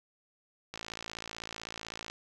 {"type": "click train", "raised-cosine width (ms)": 0.2, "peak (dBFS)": -22, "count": 77, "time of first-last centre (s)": [0.74, 2.1], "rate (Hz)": 55.9, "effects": []}